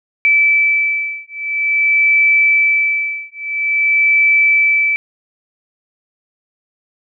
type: beating tone pair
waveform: sine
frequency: 2314 / 2314.49 Hz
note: D7 / D7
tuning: -26 / -26 cents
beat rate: 0.49 Hz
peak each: -14 dBFS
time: 0.25-4.96 s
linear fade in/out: 0 ms
effects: none